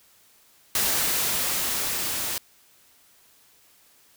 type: noise with level ramp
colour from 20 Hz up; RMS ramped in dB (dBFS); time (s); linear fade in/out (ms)
white; -23 to -29; 0.75-2.38; 2
effects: white hiss -58 dBFS RMS until 4.16 s